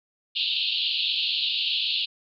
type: band-pass noise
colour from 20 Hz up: pink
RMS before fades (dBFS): -26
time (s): 0.35-2.06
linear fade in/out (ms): 20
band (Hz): 2700 to 4400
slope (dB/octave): 96
effects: none